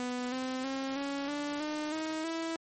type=tone with pitch steps; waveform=sawtooth; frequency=248.1 / 258.2 / 268.7 / 279.6 / 291 / 302.8 / 315.1 / 327.9 Hz; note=B3 / C4 / C4 / C#4 / D4 / D#4 / D#4 / E4; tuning=+8 / -23 / +46 / +15 / -16 / -47 / +22 / -9 cents; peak=-29 dBFS; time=0-2.56 s; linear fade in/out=0 ms; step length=320 ms; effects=MP3 32 kbps